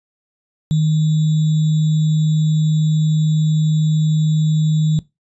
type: tone with sample-and-hold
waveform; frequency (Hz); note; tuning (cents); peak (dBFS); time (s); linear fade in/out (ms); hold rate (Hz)
sine; 155.5; D#3; -1; -12; 0.71-4.99; 0; 3675
effects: noise-tail reverb RT60 0.2 s tail -19 dB re dry + resampled to 22050 Hz